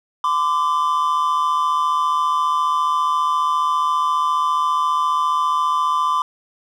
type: tone pair together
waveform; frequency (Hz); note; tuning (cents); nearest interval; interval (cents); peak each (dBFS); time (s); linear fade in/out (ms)
triangle; 1020 / 1174.7; C6 / D6; -44 / 0; major second; 244; -17; 0.24-6.22; 2
effects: none

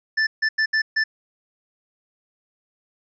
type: tone bursts at uneven times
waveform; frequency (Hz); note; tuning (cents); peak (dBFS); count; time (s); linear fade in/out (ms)
square; 1760; A6; 0; -18; 5; 0.17-0.27 / 0.42-0.49 / 0.58-0.66 / 0.73-0.82 / 0.96-1.04; 10
effects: resampled to 16000 Hz

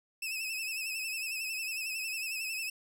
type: tone with vibrato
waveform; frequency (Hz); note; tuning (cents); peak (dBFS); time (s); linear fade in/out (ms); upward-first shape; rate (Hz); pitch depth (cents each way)
sawtooth; 2600; E7; -24; -31; 0.22-2.7; 5; triangle; 11; 77
effects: none

